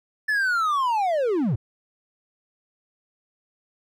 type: linear sweep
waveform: triangle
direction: down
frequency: 1759 to 92 Hz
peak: -18 dBFS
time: 0.28-1.56 s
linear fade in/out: 10 ms
effects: none